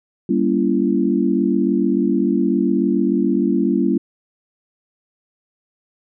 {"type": "chord", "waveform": "sine", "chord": "G diminished seventh", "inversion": "none", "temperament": "just", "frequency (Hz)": [196, 235.2, 282.2, 338.7], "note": ["G3", "Bb3", "Db4", "Fb4"], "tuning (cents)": [0, 16, 31, 47], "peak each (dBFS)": -20, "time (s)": [0.29, 3.98], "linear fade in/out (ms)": 5, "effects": []}